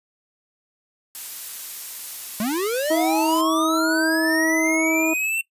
blue noise, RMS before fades -32 dBFS, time 1.15-3.41 s, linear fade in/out 0 ms
square linear sweep, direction up, 200 to 2713 Hz, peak -22 dBFS, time 2.4-5.41 s, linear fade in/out 2 ms
harmonic tone, 321 Hz, E4, 46 cents flat, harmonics 1 / 2 / 3 / 4, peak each -20 / -26 / -31 / -37 dBFS, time 2.9-5.14 s, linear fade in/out 10 ms
effects noise-tail reverb RT60 0.1 s tail -19 dB re dry + resampled to 32000 Hz

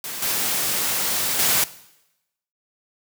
white noise with level steps, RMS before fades -31 / -23 / -19 dBFS, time 0.04-1.64 s, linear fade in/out 2 ms, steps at 0.22 / 1.39 s, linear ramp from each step 5 ms, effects noise-tail reverb RT60 0.9 s tail -18 dB re dry + high-pass 100 Hz 12 dB/octave

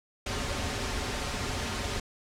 pink noise with comb filter, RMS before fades -32 dBFS, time 0.26-2 s, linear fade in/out 5 ms, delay 6.1 ms, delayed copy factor -0.6, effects low-pass 7000 Hz 12 dB/octave

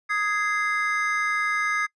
triangle chord, Ab major, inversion second, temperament just, 1245.9 / 1661.2 / 2077 Hz, Eb6 / Ab6 / C7, +2 / 0 / -13 cents, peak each -25 dBFS, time 0.09-1.87 s, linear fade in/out 20 ms, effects noise-tail reverb RT60 0.1 s tail -25 dB re dry + resampled to 24000 Hz

